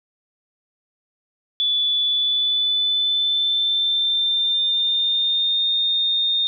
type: tone with pitch glide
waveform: sine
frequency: 3458 to 3659 Hz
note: A7 to A#7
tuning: -31 to -33 cents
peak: -17 dBFS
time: 1.6-6.47 s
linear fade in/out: 0 ms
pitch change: +98 cents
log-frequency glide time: 2.06-5.67 s
effects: none